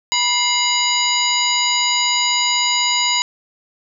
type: harmonic tone with a mistuned harmonic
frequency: 976 Hz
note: B5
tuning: 21 cents flat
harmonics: 1 / 2 / 3 / 4 / 5 / 7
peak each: -22 / -22 / -22 / -22 / -22 / -22 dBFS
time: 0.12-3.22 s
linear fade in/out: 0 ms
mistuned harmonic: 2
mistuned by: +130 cents
effects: none